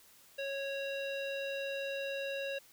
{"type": "tone with low-pass filter", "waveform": "square", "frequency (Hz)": 551, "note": "C#5", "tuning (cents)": -11, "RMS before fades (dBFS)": -38, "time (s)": [0.38, 2.59], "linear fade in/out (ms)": 10, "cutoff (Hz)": 3300, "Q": 4, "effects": ["white hiss -61 dBFS RMS until 2.72 s"]}